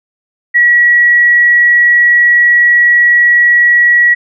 sine tone, 1924 Hz, B6, 46 cents flat, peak -4 dBFS, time 0.54-4.15 s, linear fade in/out 20 ms, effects none

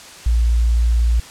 sine tone, 58.1 Hz, A#1, 5 cents flat, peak -12 dBFS, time 0.26-1.2 s, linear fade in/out 5 ms, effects white hiss -38 dBFS RMS until 1.3 s + low-pass 8000 Hz 12 dB/octave

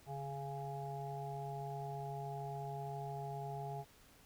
harmonic tone with a mistuned harmonic, 138.59 Hz, C#3, in tune, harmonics 1 / 3 / 5 / 6, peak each -44 / -49 / -47 / -47 dBFS, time 0.06-3.85 s, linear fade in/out 50 ms, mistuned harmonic 1, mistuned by +33 cents, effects pink hiss -64 dBFS RMS until 4.25 s

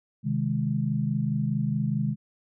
sine chord, Ab major, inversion first, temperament equal, 130.81 / 155.56 / 207.7 Hz, C3 / Eb3 / Ab3, 0 / 0 / 0 cents, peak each -28 dBFS, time 0.23-2.16 s, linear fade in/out 50 ms, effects none

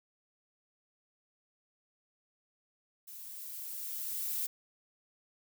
violet noise with level ramp, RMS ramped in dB -48 to -34 dBFS, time 3.07-4.47 s, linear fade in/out 10 ms, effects none

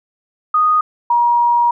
sine tone pair in turn, 1240 / 952.2 Hz, D#6 / A#5, -6 / +37 cents, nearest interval perfect fourth, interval 457 cents, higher first, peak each -10 dBFS, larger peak neither, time 0.54-0.81 / 1.1-1.71 s, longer second, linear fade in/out 5 ms, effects none

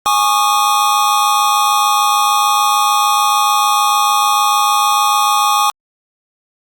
square chord, Ab suspended fourth, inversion none, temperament equal with one note detuned, 830.6 / 1108.7 / 1215.4 Hz, Ab5 / Db6 / Eb6, 0 / 0 / -41 cents, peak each -16 dBFS, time 0.06-5.7 s, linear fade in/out 0 ms, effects Opus 48 kbps

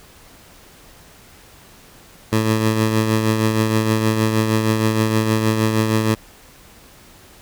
15% pulse tone with tremolo, 110 Hz, A2, in tune, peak -7 dBFS, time 2.32-6.15 s, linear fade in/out 10 ms, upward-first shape triangle, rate 6.4 Hz, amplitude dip 50%, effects pink hiss -46 dBFS RMS until 7.41 s

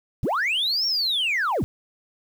sine linear two-way sweep, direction up then down, 55.8 to 5588 to 55.8 Hz, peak -19 dBFS, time 0.23-1.64 s, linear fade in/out 0 ms, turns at 0.86 s, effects tanh soft clip ceiling -18 dBFS + 8-bit

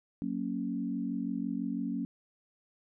sine chord, F# major, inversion none, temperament equal with one note detuned, 185 / 231.5 / 277.2 Hz, F#3 / A#3 / C#4, 0 / -12 / 0 cents, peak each -37 / -35 / -35 dBFS, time 0.22-2.05 s, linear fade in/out 0 ms, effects none

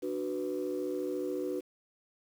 sine chord, B minor, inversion first, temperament just, 296.3 / 370.4 / 493.9 Hz, D4 / F#4 / B4, +15 / +2 / 0 cents, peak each -36 / -34 / -36 dBFS, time 0.02-1.61 s, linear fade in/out 20 ms, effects tanh soft clip ceiling -25 dBFS + 9-bit

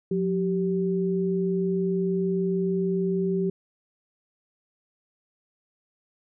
sine tone pair together, 179.8 / 387.2 Hz, F#3 / G4, -49 / -21 cents, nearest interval octave + minor second, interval 1328 cents, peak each -25 / -25 dBFS, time 0.11-3.5 s, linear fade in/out 5 ms, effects none

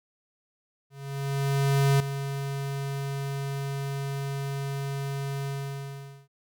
square tone with ADSR envelope, 138.59 Hz, C#3, in tune, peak -19 dBFS, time 0.9-6.28 s, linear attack 1100 ms, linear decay 4 ms, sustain -11 dB, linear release 810 ms, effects none

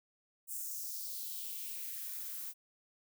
violet noise with high-pass filter sweep, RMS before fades -42 dBFS, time 0.47-2.54 s, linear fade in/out 50 ms, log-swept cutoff 8300 to 1000 Hz, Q 2.5, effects none

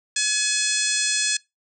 harmonic tone, 849 Hz, G#5, 38 cents sharp, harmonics 2 / 3 / 4 / 5 / 6 / 7 / 8 / 9 / 10, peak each -29 / -29 / -29 / -29 / -29 / -29 / -29 / -29 / -29 dBFS, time 0.16-1.37 s, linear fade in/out 5 ms, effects noise-tail reverb RT60 0.2 s tail -23 dB re dry

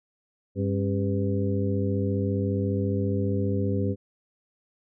harmonic tone with a mistuned harmonic, 99.5 Hz, G2, 26 cents sharp, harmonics 1 / 2 / 3 / 4 / 5, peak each -26 / -29 / -31 / -32 / -33 dBFS, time 0.55-3.96 s, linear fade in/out 50 ms, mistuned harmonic 3, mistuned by -150 cents, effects none

